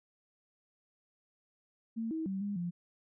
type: tone with pitch steps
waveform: sine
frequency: 226.2 / 320.5 / 192.7 / 203.1 / 174.3 Hz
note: A3 / E4 / G3 / G#3 / F3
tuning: +48 / -49 / -29 / -38 / -3 cents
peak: -33 dBFS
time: 1.96-2.71 s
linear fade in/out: 20 ms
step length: 150 ms
effects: none